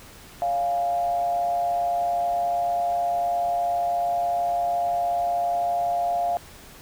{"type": "tone with frequency modulation", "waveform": "sine", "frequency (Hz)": 698.5, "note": "F5", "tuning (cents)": 0, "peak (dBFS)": -21, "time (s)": [0.42, 6.37], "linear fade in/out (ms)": 0, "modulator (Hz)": 131, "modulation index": 0.44, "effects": ["pink hiss -46 dBFS RMS until 6.81 s"]}